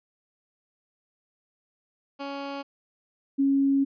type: tone pair in turn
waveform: 15% pulse / sine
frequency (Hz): 279 / 275.2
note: C#4 / C#4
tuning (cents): +11 / -12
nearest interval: unison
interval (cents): 23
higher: first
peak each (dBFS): -26 / -19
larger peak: second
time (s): 2.19-2.63 / 3.38-3.85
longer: second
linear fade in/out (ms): 20
effects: resampled to 11025 Hz